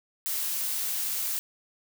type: noise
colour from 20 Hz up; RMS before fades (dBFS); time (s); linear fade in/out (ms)
blue; -30; 0.26-1.39; 0
effects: none